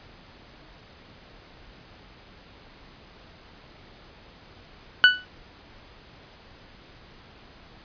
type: tone with exponential decay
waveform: 30% pulse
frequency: 1486 Hz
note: F#6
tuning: 7 cents sharp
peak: -5 dBFS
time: 5.04-5.25 s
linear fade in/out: 0 ms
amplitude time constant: 44 ms
effects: pink hiss -50 dBFS RMS until 7.84 s + resampled to 11025 Hz